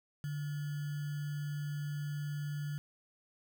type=tone with sample-and-hold; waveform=sine; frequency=146.83 Hz; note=D3; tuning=in tune; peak=-35 dBFS; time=0.24-2.78 s; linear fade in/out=0 ms; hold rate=1575 Hz; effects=none